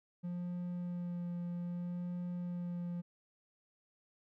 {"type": "tone with vibrato", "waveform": "triangle", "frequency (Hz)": 175.6, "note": "F3", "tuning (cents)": 10, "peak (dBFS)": -35, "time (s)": [0.23, 3.02], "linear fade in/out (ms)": 20, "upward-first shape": "sine", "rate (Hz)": 0.63, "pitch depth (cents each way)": 13, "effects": []}